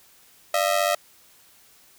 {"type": "ring-modulated tone", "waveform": "sawtooth", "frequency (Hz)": 640, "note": "D#5", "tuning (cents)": 49, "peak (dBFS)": -13, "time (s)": [0.54, 0.95], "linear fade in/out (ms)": 2, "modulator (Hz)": 47.8, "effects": ["white hiss -55 dBFS RMS until 1.98 s"]}